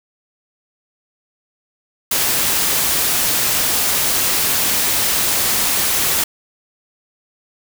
white noise, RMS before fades -17 dBFS, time 2.11-6.24 s, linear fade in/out 5 ms, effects none

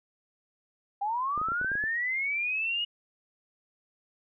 sine linear sweep, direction up, 785 to 2900 Hz, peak -27 dBFS, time 1.01-2.85 s, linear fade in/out 10 ms
clicks, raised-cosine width 2 ms, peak -28 dBFS, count 9, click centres 1.377 / 1.415 / 1.486 / 1.519 / 1.614 / 1.646 / 1.717 / 1.754 / 1.839 s
effects none

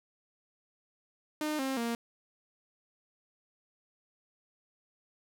sawtooth tone with pitch steps, 304.6 / 266.7 / 233.5 Hz, D#4 / C4 / A#3, -37 / +33 / +3 cents, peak -27 dBFS, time 1.41-1.95 s, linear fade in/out 2 ms, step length 180 ms, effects 11-bit

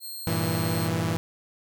10% pulse tone, 4223 Hz, C8, 15 cents sharp, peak -28 dBFS, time 0-0.9 s, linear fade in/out 50 ms
sawtooth chord, E diminished, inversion first, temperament equal with one note detuned, 98 / 115.8 / 164.81 Hz, G2 / Bb2 / E3, 0 / -11 / 0 cents, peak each -26 / -26 / -23 dBFS, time 0.27-1.17 s, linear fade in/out 0 ms
effects none

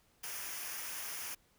white noise with comb filter, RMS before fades -42 dBFS, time 0.23-1.35 s, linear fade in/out 10 ms, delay 0.25 ms, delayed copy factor -0.6, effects pink hiss -70 dBFS RMS until 1.58 s

